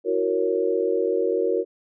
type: chord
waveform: sine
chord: F# dominant seventh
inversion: third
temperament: equal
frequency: 329.6 / 370 / 466.2 / 554.4 Hz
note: E4 / F#4 / A#4 / C#5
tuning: 0 / 0 / 0 / 0 cents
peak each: -29 / -24 / -23 / -28 dBFS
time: 0.04-1.65 s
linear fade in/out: 50 ms
effects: none